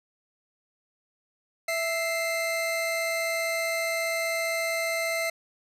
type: tone pair together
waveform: 40% pulse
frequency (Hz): 659.3 / 2093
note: E5 / C7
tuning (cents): 0 / 0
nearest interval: octave + minor sixth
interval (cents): 2000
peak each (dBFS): -28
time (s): 1.68-5.3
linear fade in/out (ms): 5
effects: resampled to 32000 Hz